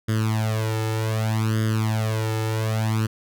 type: tone with flanger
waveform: sawtooth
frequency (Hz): 110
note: A2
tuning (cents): 0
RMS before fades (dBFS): -23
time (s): 0.08-3.07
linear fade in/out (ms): 10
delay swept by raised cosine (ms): 0.6 to 2.3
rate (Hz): 0.65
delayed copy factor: +1
effects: none